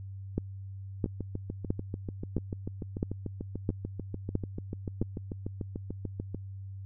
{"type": "two click trains", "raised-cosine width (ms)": 3, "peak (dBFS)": [-22, -15], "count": [37, 8], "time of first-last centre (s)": [[1.06, 6.346], [0.38, 5.016]], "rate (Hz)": [6.81, 1.51], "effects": ["added 97 Hz sine -39 dBFS peak until 6.85 s"]}